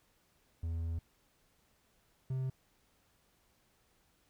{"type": "tone pair in turn", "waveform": "triangle", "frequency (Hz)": [82.7, 130.75], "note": ["E2", "C3"], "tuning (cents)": [6, -1], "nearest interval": "minor sixth", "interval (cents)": 793, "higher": "second", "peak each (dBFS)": [-32, -31], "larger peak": "second", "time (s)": [[0.63, 0.99], [2.3, 2.5]], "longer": "first", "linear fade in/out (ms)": 5, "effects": ["pink hiss -72 dBFS RMS until 4.29 s"]}